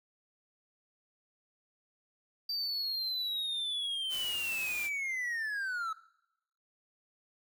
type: linear sweep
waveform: triangle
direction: down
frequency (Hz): 4678 to 1284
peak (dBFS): -31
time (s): 2.49-5.93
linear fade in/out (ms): 5
type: noise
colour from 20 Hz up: white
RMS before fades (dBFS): -43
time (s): 4.09-4.9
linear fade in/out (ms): 50
effects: noise-tail reverb RT60 0.8 s tail -19 dB re dry